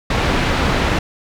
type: low-pass noise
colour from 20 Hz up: pink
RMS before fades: -17 dBFS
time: 0.1-0.99 s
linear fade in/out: 5 ms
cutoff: 3200 Hz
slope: 12 dB/octave
effects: none